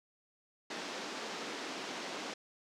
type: band-pass noise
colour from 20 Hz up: pink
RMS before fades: -42 dBFS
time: 0.7-2.34 s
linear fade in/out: 5 ms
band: 240 to 6200 Hz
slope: 24 dB/octave
effects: none